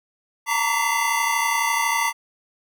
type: tone cluster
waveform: square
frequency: 907 / 939 / 1148 / 2009 / 2083 Hz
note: A#5 / A#5 / D6 / B6 / C7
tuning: -48 / +12 / -40 / +29 / -8 cents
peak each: -26 / -27 / -27 / -26 / -29 dBFS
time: 0.46-2.13 s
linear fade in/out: 50 ms
effects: none